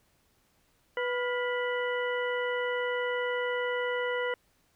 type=harmonic tone with a mistuned harmonic; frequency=493.1 Hz; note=B4; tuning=3 cents flat; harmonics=1 / 2 / 3 / 4 / 6; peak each=-30 / -37 / -37 / -35 / -43 dBFS; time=0.97-4.34 s; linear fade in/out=2 ms; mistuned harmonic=3; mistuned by=-72 cents; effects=pink hiss -69 dBFS RMS until 4.75 s